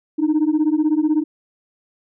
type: beating tone pair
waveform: sine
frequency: 299.6 / 315.6 Hz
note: D4 / D#4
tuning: +35 / +25 cents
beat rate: 16 Hz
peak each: -16 dBFS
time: 0.18-1.24 s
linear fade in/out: 20 ms
effects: tanh soft clip ceiling -11 dBFS